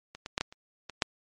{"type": "clicks", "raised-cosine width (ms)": 0.2, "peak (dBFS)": [-25, -20, -10, -11, -29, -22, -7], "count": 7, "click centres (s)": [0.15, 0.261, 0.379, 0.41, 0.525, 0.897, 1.022], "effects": ["MP3 48 kbps"]}